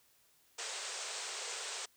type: band-pass noise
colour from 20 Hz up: white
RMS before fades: -42 dBFS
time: 0.58-1.86 s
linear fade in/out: 10 ms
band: 380 to 8600 Hz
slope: 96 dB/octave
effects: white hiss -69 dBFS RMS until 1.96 s